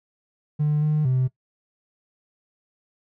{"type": "tone with pitch steps", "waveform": "triangle", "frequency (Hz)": [149.7, 152.2, 129.1], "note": ["D3", "D#3", "C3"], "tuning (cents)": [33, -38, -23], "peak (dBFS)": -15, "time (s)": [0.59, 1.28], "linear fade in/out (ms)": 20, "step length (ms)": 230, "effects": ["noise-tail reverb RT60 0.1 s tail -19 dB re dry", "tanh soft clip ceiling -14 dBFS"]}